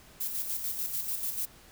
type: noise with tremolo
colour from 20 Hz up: violet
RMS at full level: -32 dBFS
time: 0.2-1.46 s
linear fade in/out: 10 ms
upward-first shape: square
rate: 6.8 Hz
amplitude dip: 45%
effects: pink hiss -55 dBFS RMS until 1.71 s